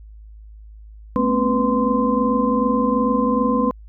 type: tone cluster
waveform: sine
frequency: 217.6 / 244.2 / 266.8 / 495.9 / 1037 Hz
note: A3 / B3 / C4 / B4 / C6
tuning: -19 / -19 / +34 / +7 / -16 cents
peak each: -22 dBFS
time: 1.16-3.71 s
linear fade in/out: 0 ms
effects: added 53 Hz sine -38 dBFS peak until 3.88 s